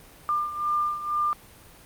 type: beating tone pair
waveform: sine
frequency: 1197 / 1199.1 Hz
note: D6 / D6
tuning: +33 / +36 cents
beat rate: 2.1 Hz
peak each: -25 / -30 dBFS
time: 0.29-1.33 s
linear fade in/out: 0 ms
effects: pink hiss -50 dBFS RMS until 1.85 s + Opus 32 kbps